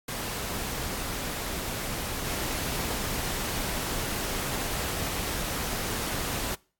pink noise with level steps, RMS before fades -33 / -31 dBFS, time 0.08-6.55 s, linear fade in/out 5 ms, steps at 2.25 s, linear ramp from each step 10 ms, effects noise-tail reverb RT60 0.4 s tail -24 dB re dry + AAC 64 kbps

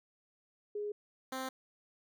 sine / 10% pulse tone pair in turn, 415.3 / 261.6 Hz, G#4 / C4, 0 / 0 cents, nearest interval minor sixth, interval 800 cents, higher first, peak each -35 / -29 dBFS, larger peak second, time 0.75-0.92 / 1.32-1.49 s, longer neither, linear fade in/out 5 ms, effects none

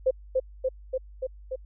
sine tone with echo, 519 Hz, C5, 14 cents flat, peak -18 dBFS, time 0.06-0.11 s, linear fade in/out 10 ms, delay 290 ms, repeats 5, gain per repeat -2 dB, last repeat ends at 1.56 s, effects added 50 Hz sine -44 dBFS peak until 1.65 s

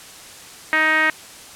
5% pulse tone with low-pass filter, 313.3 Hz, D#4, 12 cents sharp, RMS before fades -17 dBFS, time 0.73-1.1 s, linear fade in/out 0 ms, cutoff 1900 Hz, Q 4.3, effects white hiss -40 dBFS RMS until 1.55 s + low-pass 10000 Hz 12 dB/octave

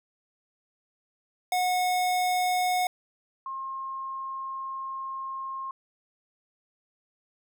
square / sine tone pair in turn, 729 / 1068.8 Hz, F#5 / C6, -26 / +36 cents, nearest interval perfect fifth, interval 662 cents, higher second, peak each -24 / -32 dBFS, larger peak first, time 1.52-2.87 / 3.46-5.71 s, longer second, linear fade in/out 2 ms, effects none

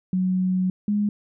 sine tone pair in turn, 185 / 206.9 Hz, F#3 / G#3, 0 / -6 cents, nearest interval major second, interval 194 cents, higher second, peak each -19 dBFS, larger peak neither, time 0.13-0.7 / 0.88-1.09 s, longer first, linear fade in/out 2 ms, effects none

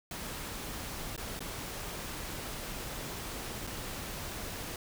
pink noise with dropouts, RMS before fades -40 dBFS, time 0.11-4.76 s, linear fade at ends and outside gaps 2 ms, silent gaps 1.164-1.177 / 1.393-1.405 / 3.669-3.673 s, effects none

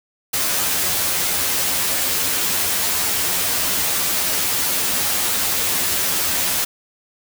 white noise with comb filter, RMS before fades -20 dBFS, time 0.33-6.65 s, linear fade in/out 10 ms, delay 11 ms, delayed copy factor +0.75, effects none

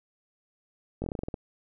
slowing click train, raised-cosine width 2 ms, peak -19 dBFS, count 10, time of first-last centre 1.02-1.342 s, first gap 20 ms, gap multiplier 1.14, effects none

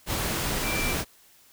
sine tone in noise, 2349 Hz, D7, in tune, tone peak -30 dBFS, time 0.62-0.96 s, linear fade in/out 50 ms, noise pink, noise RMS -28 dBFS, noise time 0.06-1.05 s, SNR -5 dB, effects white hiss -57 dBFS RMS until 1.52 s

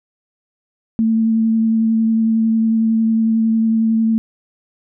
sine tone with vibrato, 223.8 Hz, A3, 30 cents sharp, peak -12 dBFS, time 0.99-4.18 s, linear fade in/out 0 ms, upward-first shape triangle, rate 11 Hz, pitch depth 16 cents each way, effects none

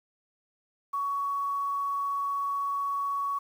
sine tone, 1121 Hz, C#6, 19 cents sharp, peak -27 dBFS, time 0.93-3.39 s, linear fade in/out 10 ms, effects 9-bit

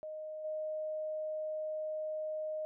sine tone with level steps, 620 Hz, D#5, 6 cents flat, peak -40 / -35 dBFS, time 0.03-2.65 s, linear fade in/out 0 ms, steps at 0.44 s, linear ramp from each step 10 ms, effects none

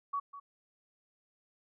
sine tone with echo, 1128 Hz, C#6, 30 cents sharp, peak -31 dBFS, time 0.13-0.2 s, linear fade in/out 10 ms, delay 200 ms, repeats 1, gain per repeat -13 dB, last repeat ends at 0.4 s, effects none

